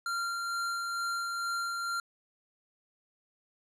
square tone with tremolo, 1383 Hz, F6, 17 cents flat, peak -31 dBFS, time 0.06-2 s, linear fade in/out 2 ms, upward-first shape sine, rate 2.2 Hz, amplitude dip 25%, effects low-pass 10000 Hz 12 dB/octave

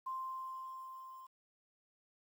sine tone with level ramp, 1046.5 Hz, C6, in tune, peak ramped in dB -37 to -50 dBFS, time 0.06-1.27 s, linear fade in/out 10 ms, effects 11-bit

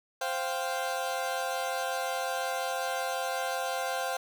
30% pulse chord, C suspended fourth, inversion none, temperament equal, 523.3 / 698.5 / 784 Hz, C5 / F5 / G5, 0 / 0 / 0 cents, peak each -32 dBFS, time 0.21-4.17 s, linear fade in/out 5 ms, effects none

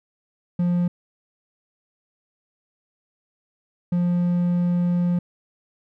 triangle tone bursts at uneven times, 175.7 Hz, F3, 11 cents sharp, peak -16 dBFS, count 2, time 0.59-0.88 / 3.92-5.19 s, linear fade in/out 5 ms, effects none

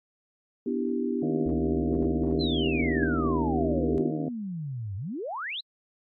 sine chord, E minor seventh, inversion second, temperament equal, 246.9 / 293.7 / 329.6 / 392 Hz, B3 / D4 / E4 / G4, 0 / 0 / 0 / 0 cents, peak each -29 / -33 / -33 / -31 dBFS, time 0.66-4.11 s, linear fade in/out 5 ms
harmonic tone, 77.78 Hz, D#2, in tune, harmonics 2 / 3 / 4 / 5 / 6 / 7 / 8 / 9, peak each -33 / -38 / -35 / -40 / -39 / -45 / -43 / -43 dBFS, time 1.22-4.29 s, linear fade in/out 5 ms
sine tone with pitch glide, 69.3 to 71.08 Hz, C#2 to C#2, 0 to +44 cents, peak -32 dBFS, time 1.46-3.98 s, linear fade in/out 0 ms, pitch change +44 cents, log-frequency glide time 2.34-3.82 s
sine exponential two-way sweep, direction down then up, 4186 to 92.5 to 4186 Hz, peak -31 dBFS, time 2.4-5.61 s, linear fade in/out 10 ms, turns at 4.96 s
effects AAC 32 kbps

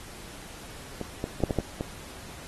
clicks, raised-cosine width 2 ms, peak -19 / -16 / -22 / -9 / -13 / -10 / -16 dBFS, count 7, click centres 1.013 / 1.241 / 1.404 / 1.437 / 1.508 / 1.587 / 1.809 s, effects pink hiss -45 dBFS RMS until 2.47 s + AAC 32 kbps

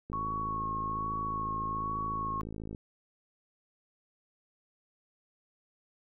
click train, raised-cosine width 3 ms, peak -28 dBFS, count 144, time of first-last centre 0.1-2.748 s, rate 54 Hz
sine tone with vibrato, 1102 Hz, C#6, 11 cents flat, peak -32 dBFS, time 0.13-2.41 s, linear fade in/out 0 ms, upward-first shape sine, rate 1.2 Hz, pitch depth 29 cents each way
effects none

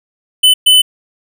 square tone bursts at uneven times, 3015 Hz, F#7, 32 cents sharp, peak -5 dBFS, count 2, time 0.43-0.54 / 0.66-0.82 s, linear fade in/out 10 ms, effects none

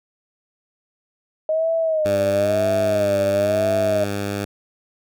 sine tone with vibrato, 622.3 Hz, D#5, in tune, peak -17 dBFS, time 1.49-4.04 s, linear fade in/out 2 ms, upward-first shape sine, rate 1 Hz, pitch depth 95 cents each way
10% pulse tone, 100.8 Hz, G2, 49 cents sharp, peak -15 dBFS, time 2.05-4.45 s, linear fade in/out 5 ms
effects none

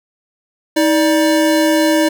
square tone pair together, 316.9 / 588 Hz, D#4 / D5, +32 / +2 cents, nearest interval major seventh, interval 1070 cents, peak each -13 / -16 dBFS, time 0.76-2.09 s, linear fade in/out 10 ms, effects none

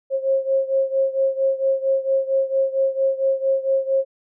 sine beating tone pair, 536 / 540.4 Hz, C5 / C#5, +42 / -44 cents, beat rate 4.4 Hz, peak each -19 / -22 dBFS, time 0.1-4.05 s, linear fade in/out 50 ms, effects none

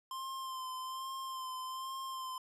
square tone with vibrato, 1046 Hz, C6, 1 cent flat, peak -40 dBFS, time 0.11-2.38 s, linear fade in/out 2 ms, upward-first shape sine, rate 1.2 Hz, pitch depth 28 cents each way, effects resampled to 32000 Hz

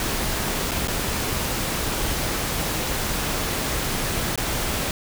pink noise with dropouts, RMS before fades -25 dBFS, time 0-4.91 s, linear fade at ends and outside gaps 1 ms, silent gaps 0.711-0.716 / 0.874-0.882 / 4.358-4.376 s, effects none

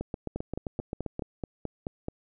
two click trains, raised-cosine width 2 ms, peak -19 / -19 dBFS, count 10 / 9, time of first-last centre 0.01-1.194 / 0.36-2.084 s, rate 7.6 / 4.64 Hz, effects none

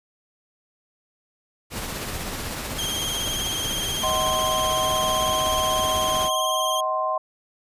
pink noise with tremolo, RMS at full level -29 dBFS, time 1.7-6.3 s, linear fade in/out 50 ms, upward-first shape triangle, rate 16 Hz, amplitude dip 35%
sawtooth tone with vibrato, 3200 Hz, G7, 35 cents sharp, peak -23 dBFS, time 2.78-6.81 s, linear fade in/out 10 ms, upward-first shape sine, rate 19 Hz, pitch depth 40 cents each way
sine chord, C diminished, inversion first, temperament just, 627.9 / 753.5 / 1046.5 Hz, Eb5 / Gb5 / C6, +16 / +31 / 0 cents, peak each -26 / -29 / -24 dBFS, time 4.03-7.18 s, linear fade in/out 5 ms
effects resampled to 32000 Hz

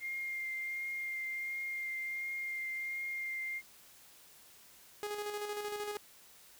sine tone with vibrato, 2114 Hz, C7, 17 cents sharp, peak -36 dBFS, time 0-3.62 s, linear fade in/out 50 ms, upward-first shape triangle, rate 1.4 Hz, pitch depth 15 cents each way
sawtooth tone with tremolo, 415.3 Hz, G#4, in tune, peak -32 dBFS, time 5.03-5.97 s, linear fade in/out 0 ms, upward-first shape square, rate 13 Hz, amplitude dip 40%
effects white hiss -59 dBFS RMS until 6.59 s

